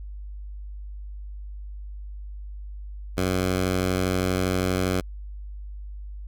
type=tone; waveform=10% pulse; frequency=92.5 Hz; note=F#2; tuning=in tune; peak=-14 dBFS; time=3.17-5.01 s; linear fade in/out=10 ms; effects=added 50 Hz sine -34 dBFS peak until 6.27 s